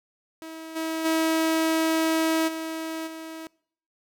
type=tone with level steps; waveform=sawtooth; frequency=322 Hz; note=E4; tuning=41 cents flat; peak=-33 / -23 / -17 / -26 / -32 dBFS; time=0.42-3.47 s; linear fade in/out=0 ms; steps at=0.75 / 1.04 / 2.47 / 3.06 s; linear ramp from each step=20 ms; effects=noise-tail reverb RT60 0.6 s tail -24 dB re dry